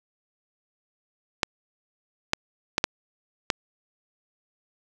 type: clicks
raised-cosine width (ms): 0.2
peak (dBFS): -3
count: 5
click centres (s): 1.432 / 2.334 / 2.781 / 2.841 / 3.502
effects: none